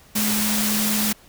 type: tone in noise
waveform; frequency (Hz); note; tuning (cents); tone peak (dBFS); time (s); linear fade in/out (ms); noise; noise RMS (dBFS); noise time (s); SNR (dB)
sine; 212.2; G#3; +38; -23; 0.15-1.13; 10; white; -23; 0.15-1.13; -3
effects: pink hiss -51 dBFS RMS until 1.28 s